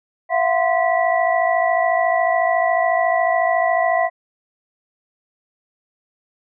sine tone cluster, 671 / 725 / 1037 / 1956 Hz, E5 / F#5 / C6 / B6, +31 / -35 / -16 / -17 cents, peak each -18 / -19 / -25 / -23 dBFS, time 0.29-4.1 s, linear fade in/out 50 ms, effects none

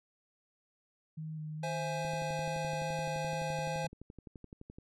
sine tone with vibrato, 155.56 Hz, D#3, in tune, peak -38 dBFS, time 1.17-3.88 s, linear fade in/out 10 ms, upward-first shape square, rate 2.4 Hz, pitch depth 16 cents each way
square chord, C augmented, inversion none, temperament equal with one note detuned, 523.3 / 662.7 / 830.6 Hz, C5 / E5 / G#5, 0 / +9 / 0 cents, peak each -39 / -44 / -39 dBFS, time 1.63-3.87 s, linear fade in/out 5 ms
click train, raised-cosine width 3 ms, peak -35 dBFS, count 33, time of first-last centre 2.05-4.785 s, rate 11.7 Hz
effects low-pass 8000 Hz 12 dB/octave

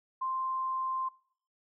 sine tone, 1046.5 Hz, C6, in tune, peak -30 dBFS, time 0.21-1.09 s, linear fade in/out 10 ms, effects noise-tail reverb RT60 0.6 s tail -22 dB re dry

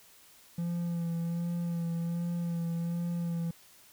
triangle tone with vibrato, 170.1 Hz, F3, 45 cents flat, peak -28 dBFS, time 0.58-3.51 s, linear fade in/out 5 ms, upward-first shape sine, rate 1.3 Hz, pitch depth 24 cents each way, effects white hiss -58 dBFS RMS until 3.92 s

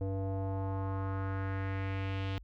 square tone with low-pass filter sweep, 96.7 Hz, G2, 23 cents flat, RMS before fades -35 dBFS, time 0.01-2.38 s, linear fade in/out 0 ms, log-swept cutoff 530 to 3300 Hz, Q 2.3, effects added 50 Hz sine -50 dBFS peak until 2.43 s

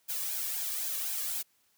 blue noise with flanger, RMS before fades -34 dBFS, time 0.08-1.43 s, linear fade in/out 20 ms, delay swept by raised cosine 1.2 to 1.79 ms, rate 3.9 Hz, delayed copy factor +0.7, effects white hiss -70 dBFS RMS until 1.77 s + high-pass 60 Hz 12 dB/octave

